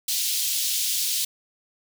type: high-pass noise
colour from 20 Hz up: pink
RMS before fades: -25 dBFS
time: 0.08-1.25 s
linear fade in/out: 5 ms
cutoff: 3400 Hz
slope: 24 dB/octave
effects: none